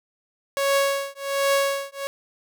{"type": "tone with tremolo", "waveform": "sawtooth", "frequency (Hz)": 554.4, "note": "C#5", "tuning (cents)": 0, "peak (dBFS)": -13, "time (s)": [0.57, 2.07], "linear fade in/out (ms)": 0, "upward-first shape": "triangle", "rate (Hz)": 1.3, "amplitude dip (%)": 100, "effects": []}